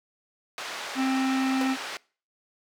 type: band-pass noise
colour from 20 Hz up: pink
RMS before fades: -36 dBFS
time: 0.58-1.97 s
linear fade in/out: 0 ms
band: 740 to 5200 Hz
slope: 12 dB/octave
type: harmonic tone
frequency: 264.2 Hz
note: C4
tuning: 17 cents sharp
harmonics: 1 / 3 / 5 / 7 / 9 / 10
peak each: -23 / -33 / -37 / -40 / -42 / -43 dBFS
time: 0.95-1.77 s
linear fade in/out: 50 ms
type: tone with exponential decay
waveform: sawtooth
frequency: 503 Hz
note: B4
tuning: 32 cents sharp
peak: -25 dBFS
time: 1.61-1.73 s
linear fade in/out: 1 ms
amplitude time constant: 25 ms
effects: noise-tail reverb RT60 0.4 s tail -24 dB re dry